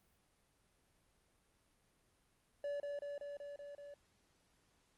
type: tone with echo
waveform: triangle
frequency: 574 Hz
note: D5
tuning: 40 cents flat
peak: -36 dBFS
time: 2.64-2.8 s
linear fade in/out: 2 ms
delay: 190 ms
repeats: 6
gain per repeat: -2 dB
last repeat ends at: 3.94 s
effects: pink hiss -75 dBFS RMS until 4.97 s + Opus 32 kbps